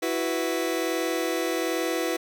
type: chord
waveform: sawtooth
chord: E suspended second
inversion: none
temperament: just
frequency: 329.6 / 370.8 / 494.4 Hz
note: E4 / F#4 / B4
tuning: 0 / +4 / +2 cents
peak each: -24 / -26 / -25 dBFS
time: 0.02-2.17 s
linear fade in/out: 10 ms
effects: none